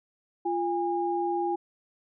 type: tone pair together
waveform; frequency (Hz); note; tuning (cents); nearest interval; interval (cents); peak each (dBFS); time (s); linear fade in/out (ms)
sine; 346.9 / 815; F4 / G#5; -12 / -33; octave + minor third; 1479; -28; 0.45-1.56; 10
effects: none